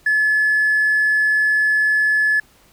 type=tone with hard clipping; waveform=sine; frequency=1718 Hz; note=A6; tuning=42 cents flat; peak=-14 dBFS; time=0.06-2.4 s; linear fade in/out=5 ms; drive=1 dB; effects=pink hiss -53 dBFS RMS until 2.72 s